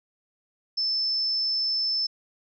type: tone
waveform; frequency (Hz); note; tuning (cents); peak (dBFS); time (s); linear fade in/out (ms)
sine; 5274; E8; 0; -23; 0.77-2.07; 10
effects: none